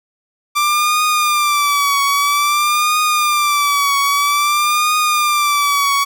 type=tone with vibrato; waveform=sawtooth; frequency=1174.7 Hz; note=D6; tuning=in tune; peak=-9 dBFS; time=0.55-6.05 s; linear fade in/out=20 ms; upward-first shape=triangle; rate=0.51 Hz; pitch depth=87 cents each way; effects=none